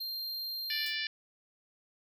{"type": "tone", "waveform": "square", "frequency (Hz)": 4186, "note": "C8", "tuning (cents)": 0, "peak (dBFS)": -36, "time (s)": [0, 0.86], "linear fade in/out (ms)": 10}
{"type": "harmonic tone", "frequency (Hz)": 587.3, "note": "D5", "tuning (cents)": 0, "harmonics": [3, 4, 5, 6, 7, 8, 9], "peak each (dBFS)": [-38, -39, -40, -41, -41, -42, -43], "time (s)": [0.7, 1.07], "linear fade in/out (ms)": 2}
{"type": "noise with exponential decay", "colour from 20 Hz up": "blue", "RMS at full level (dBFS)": -41, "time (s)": [0.86, 1], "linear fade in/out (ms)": 2, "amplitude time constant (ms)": 30}
{"effects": []}